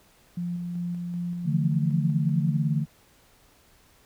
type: tone with tremolo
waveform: sine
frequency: 174.61 Hz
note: F3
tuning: in tune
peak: -27 dBFS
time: 0.37-2.57 s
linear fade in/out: 5 ms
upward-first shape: square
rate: 2.6 Hz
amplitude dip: 25%
type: chord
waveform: sine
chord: D suspended second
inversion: none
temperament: equal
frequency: 146.83 / 164.81 / 220 Hz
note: D3 / E3 / A3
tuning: 0 / 0 / 0 cents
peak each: -24 / -27 / -30 dBFS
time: 1.44-2.86 s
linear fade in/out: 50 ms
effects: pink hiss -59 dBFS RMS until 4.05 s